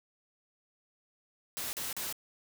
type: noise bursts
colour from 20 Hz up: white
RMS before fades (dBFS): -37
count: 3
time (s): 1.57-2.126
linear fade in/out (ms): 0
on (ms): 160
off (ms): 38
effects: none